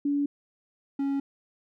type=tone pair in turn; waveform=sine / triangle; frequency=285.9 / 277.1 Hz; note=D4 / C#4; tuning=-46 / -1 cents; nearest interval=minor second; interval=55 cents; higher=first; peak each=-23 dBFS; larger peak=neither; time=0.05-0.26 / 0.99-1.2 s; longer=neither; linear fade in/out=5 ms; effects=none